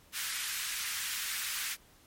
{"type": "high-pass noise", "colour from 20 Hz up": "pink", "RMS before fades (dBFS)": -36, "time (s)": [0.12, 1.77], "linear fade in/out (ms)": 50, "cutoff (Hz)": 1500, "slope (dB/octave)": 24, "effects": ["pink hiss -61 dBFS RMS until 2.06 s", "MP3 64 kbps"]}